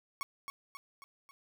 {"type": "tone with echo", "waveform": "30% pulse", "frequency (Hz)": 1108.7, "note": "C#6", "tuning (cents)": 0, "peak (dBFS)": -32, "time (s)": [0.21, 0.23], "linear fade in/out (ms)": 0, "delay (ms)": 270, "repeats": 4, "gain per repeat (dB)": -5, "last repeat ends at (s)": 1.31, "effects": []}